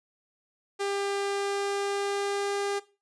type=tone with pitch glide; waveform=sawtooth; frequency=399.1 to 401.9 Hz; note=G4 to G4; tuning=+31 to +43 cents; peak=-24 dBFS; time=0.79-2.8 s; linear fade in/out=20 ms; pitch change=+12 cents; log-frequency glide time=1.19-2.55 s; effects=noise-tail reverb RT60 0.3 s tail -17 dB re dry + resampled to 22050 Hz